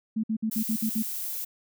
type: tone bursts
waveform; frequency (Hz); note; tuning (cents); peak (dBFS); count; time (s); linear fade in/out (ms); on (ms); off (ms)
sine; 220; A3; 0; -24; 7; 0.16-1.028; 10; 76; 56
type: noise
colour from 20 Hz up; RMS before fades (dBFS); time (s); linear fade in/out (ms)
violet; -33; 0.51-1.45; 10
effects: none